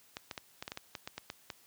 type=clicks; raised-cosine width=0.2 ms; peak=-22 dBFS; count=12; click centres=0.169 / 0.312 / 0.378 / 0.625 / 0.679 / 0.719 / 0.774 / 0.952 / 1.075 / 1.18 / 1.301 / 1.502 s; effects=white hiss -63 dBFS RMS until 1.66 s + high-pass 60 Hz 12 dB/octave